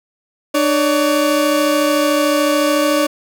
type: tone pair together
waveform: 30% pulse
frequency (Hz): 300.1 / 566.5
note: D4 / C#5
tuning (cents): +38 / +37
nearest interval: major seventh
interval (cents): 1099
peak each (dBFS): -13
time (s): 0.54-3.07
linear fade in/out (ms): 10
effects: none